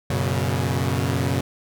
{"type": "chord", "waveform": "sawtooth", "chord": "F# suspended fourth", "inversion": "none", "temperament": "equal with one note detuned", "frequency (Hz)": [92.5, 120.58, 138.59], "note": ["F#2", "B2", "C#3"], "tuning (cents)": [0, -41, 0], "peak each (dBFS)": -21, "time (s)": [0.1, 1.41], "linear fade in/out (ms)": 5, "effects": []}